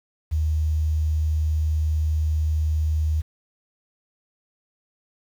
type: tone with quantisation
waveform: sine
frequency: 77.6 Hz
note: D#2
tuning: 4 cents flat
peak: -19 dBFS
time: 0.31-3.22 s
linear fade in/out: 20 ms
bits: 8
effects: none